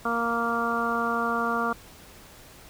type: harmonic tone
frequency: 233.1 Hz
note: A#3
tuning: in tune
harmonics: 1 / 2 / 3 / 4 / 5 / 6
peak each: -31 / -32 / -32 / -34 / -28 / -30 dBFS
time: 0.05-1.73 s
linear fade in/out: 5 ms
effects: pink hiss -49 dBFS RMS until 2.69 s